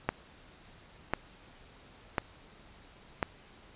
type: click train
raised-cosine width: 0.5 ms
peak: -12 dBFS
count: 4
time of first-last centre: 0.09-3.228 s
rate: 0.956 Hz
effects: pink hiss -56 dBFS RMS until 3.75 s + resampled to 8000 Hz